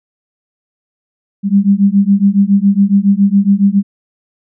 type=beating tone pair; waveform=sine; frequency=195.6 / 202.8 Hz; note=G3 / G#3; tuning=-4 / -41 cents; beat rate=7.2 Hz; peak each=-10 dBFS; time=1.43-3.83 s; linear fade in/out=50 ms; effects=none